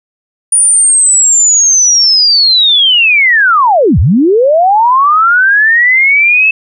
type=linear two-way sweep; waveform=sine; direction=down then up; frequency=9600 to 62.1 to 2630 Hz; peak=-4 dBFS; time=0.52-6.51 s; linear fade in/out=5 ms; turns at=3.99 s; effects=none